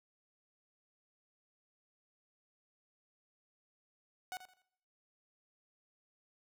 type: tone with echo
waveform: sawtooth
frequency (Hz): 740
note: F#5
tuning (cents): 0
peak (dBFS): -36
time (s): 4.32-4.37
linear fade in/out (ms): 0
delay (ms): 83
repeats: 3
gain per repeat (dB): -11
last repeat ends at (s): 4.619
effects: noise-tail reverb RT60 0.8 s tail -23 dB re dry